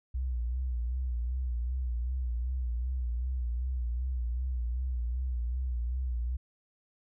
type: tone with vibrato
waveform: sine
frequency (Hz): 61.5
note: B1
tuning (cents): -7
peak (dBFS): -29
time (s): 0.14-6.37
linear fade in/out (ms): 10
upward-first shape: sine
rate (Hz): 2.6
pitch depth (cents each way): 82
effects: none